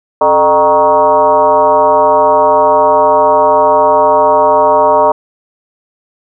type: tone with frequency modulation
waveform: sine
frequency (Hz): 773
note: G5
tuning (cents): -24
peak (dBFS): -5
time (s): 0.21-5.12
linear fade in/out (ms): 5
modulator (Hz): 167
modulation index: 1.9
effects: none